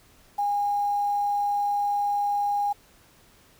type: tone with quantisation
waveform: sine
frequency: 816 Hz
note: G#5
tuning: 31 cents flat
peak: -22 dBFS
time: 0.38-2.73 s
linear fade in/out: 10 ms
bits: 8
effects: pink hiss -57 dBFS RMS until 3.59 s